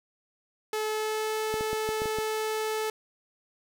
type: tone with pitch glide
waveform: sawtooth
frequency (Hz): 431.3 to 435.1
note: A4 to A4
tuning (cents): -35 to -19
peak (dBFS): -24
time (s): 0.73-2.9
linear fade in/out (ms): 2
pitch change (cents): +16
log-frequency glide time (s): 0.87-1.38
type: clicks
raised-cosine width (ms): 2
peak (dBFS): -22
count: 7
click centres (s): 1.541 / 1.609 / 1.731 / 1.89 / 2.019 / 2.057 / 2.186
effects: none